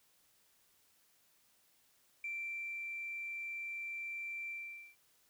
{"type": "tone with ADSR envelope", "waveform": "sine", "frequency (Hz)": 2349, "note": "D7", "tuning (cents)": 0, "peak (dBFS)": -37, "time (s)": [2.24, 4.96], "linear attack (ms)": 3, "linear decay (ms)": 560, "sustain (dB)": -2, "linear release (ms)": 470, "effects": ["tanh soft clip ceiling -33 dBFS", "white hiss -71 dBFS RMS until 5.29 s"]}